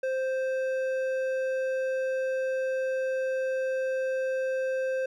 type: tone with hard clipping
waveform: sine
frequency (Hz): 523.3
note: C5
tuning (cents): 0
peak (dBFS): -28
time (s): 0.03-5.06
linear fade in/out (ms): 5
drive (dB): 8
effects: none